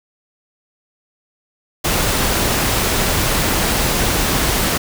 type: noise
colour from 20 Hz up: pink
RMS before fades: -17 dBFS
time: 1.84-4.78 s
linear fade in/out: 10 ms
effects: none